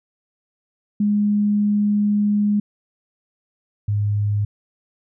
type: tone pair in turn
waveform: sine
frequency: 206.9 / 103.45 Hz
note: G#3 / G#2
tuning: -6 / -6 cents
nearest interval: octave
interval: 1200 cents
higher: first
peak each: -15 / -17 dBFS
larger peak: first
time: 1-2.6 / 3.88-4.45 s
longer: first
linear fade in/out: 5 ms
effects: none